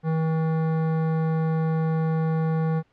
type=tone with hard clipping; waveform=sine; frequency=160.3 Hz; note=E3; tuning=48 cents flat; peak=-23 dBFS; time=0.03-2.83 s; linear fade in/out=50 ms; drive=15 dB; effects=pink hiss -65 dBFS RMS until 2.92 s + low-pass 3000 Hz 12 dB/octave